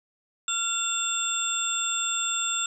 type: tone cluster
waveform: sine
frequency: 1374 / 2738 / 3548 / 7590 Hz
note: F6 / F7 / A7 / A#8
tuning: -29 / -35 / +14 / +30 cents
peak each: -32 / -34 / -30 / -28 dBFS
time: 0.48-2.66 s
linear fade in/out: 2 ms
effects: none